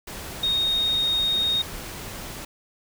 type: tone in noise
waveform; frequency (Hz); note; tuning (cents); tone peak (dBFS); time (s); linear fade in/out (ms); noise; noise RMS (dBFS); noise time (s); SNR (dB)
sine; 3719; A#7; -5; -20; 0.43-1.62; 5; pink; -36; 0.07-2.45; +13
effects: none